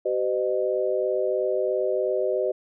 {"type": "tone cluster", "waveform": "sine", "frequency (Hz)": [382.4, 510, 613], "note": ["G4", "C5", "D#5"], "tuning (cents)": [-43, -44, -26], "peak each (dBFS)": -26, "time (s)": [0.05, 2.52], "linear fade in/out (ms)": 10, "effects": []}